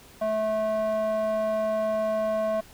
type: tone with band-pass filter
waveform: square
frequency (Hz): 217.3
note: A3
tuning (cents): -21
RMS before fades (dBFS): -26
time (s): 0.21-2.61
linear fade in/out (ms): 10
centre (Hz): 750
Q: 8
effects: pink hiss -51 dBFS RMS until 2.73 s